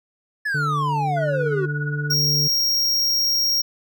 triangle exponential sweep, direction down, 1753 to 359.5 Hz, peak -19 dBFS, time 0.45-1.66 s, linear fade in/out 10 ms
harmonic tone, 146.83 Hz, D3, in tune, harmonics 1 / 2 / 3, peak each -23 / -38 / -35 dBFS, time 0.54-2.48 s, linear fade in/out 10 ms
sine tone with tremolo, 1461 Hz, F#6, 22 cents flat, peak -24 dBFS, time 1.16-2.15 s, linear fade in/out 20 ms, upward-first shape triangle, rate 17 Hz, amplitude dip 95%
square tone, 5588 Hz, F8, in tune, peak -18 dBFS, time 2.1-3.62 s, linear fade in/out 10 ms
effects none

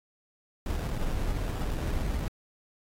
brown noise with sample-and-hold, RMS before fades -30 dBFS, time 0.66-2.28 s, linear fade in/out 2 ms, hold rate 2100 Hz, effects AAC 48 kbps

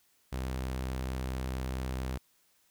sawtooth tone, 64.5 Hz, C2, 24 cents flat, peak -29 dBFS, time 0.32-2.18 s, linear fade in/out 10 ms, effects white hiss -69 dBFS RMS until 2.7 s

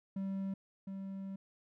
triangle tone pair in turn, 193.8 / 193.8 Hz, G3 / G3, -20 / -20 cents, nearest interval unison, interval 0 cents, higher neither, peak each -33 / -38 dBFS, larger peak first, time 0.16-0.54 / 0.87-1.36 s, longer second, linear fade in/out 5 ms, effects none

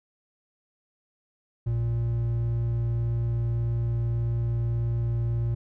triangle tone pair together, 58.27 / 116.54 Hz, A#1 / A#2, 0 / 0 cents, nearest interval octave, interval 1200 cents, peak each -31 / -22 dBFS, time 1.66-5.55 s, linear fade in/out 10 ms, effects none

